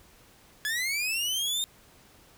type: linear sweep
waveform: sawtooth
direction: up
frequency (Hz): 1679 to 3688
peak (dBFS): -24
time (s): 0.65-1.64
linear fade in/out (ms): 0
effects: pink hiss -57 dBFS RMS until 2.37 s